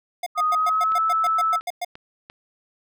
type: tone bursts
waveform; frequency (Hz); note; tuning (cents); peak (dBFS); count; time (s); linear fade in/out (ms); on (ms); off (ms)
square; 710; F5; +28; -25; 12; 0.23-1.848; 5; 34; 110
type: tone with pitch glide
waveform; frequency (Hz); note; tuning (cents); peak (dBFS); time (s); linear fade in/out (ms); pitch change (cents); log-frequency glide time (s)
sine; 1244.5 to 1310.2; D#6 to E6; 0 to -11; -18; 0.35-1.61; 50; +89; 0.47-0.98
type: click train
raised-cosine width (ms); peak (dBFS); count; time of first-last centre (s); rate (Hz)
0.3; -24; 5; 0.92-2.299; 2.9
effects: none